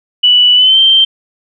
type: tone with pitch glide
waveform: sine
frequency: 2960 to 3136 Hz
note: F#7 to G7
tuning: 0 to 0 cents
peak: -4 dBFS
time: 0.23-1.05 s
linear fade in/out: 10 ms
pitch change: +100 cents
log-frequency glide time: 0.55-0.79 s
effects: none